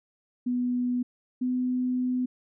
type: tone pair in turn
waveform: sine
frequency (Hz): 246.9 / 251.7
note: B3 / B3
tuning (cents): 0 / +33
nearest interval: unison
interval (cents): 33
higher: second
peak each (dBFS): -24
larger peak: neither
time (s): 0.46-1.03 / 1.41-2.26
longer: second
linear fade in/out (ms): 10
effects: none